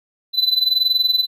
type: tone with amplitude modulation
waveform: triangle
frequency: 4006 Hz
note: B7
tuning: 24 cents sharp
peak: -10 dBFS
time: 0.33-1.27 s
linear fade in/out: 50 ms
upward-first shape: sine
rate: 21 Hz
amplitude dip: 80%
effects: none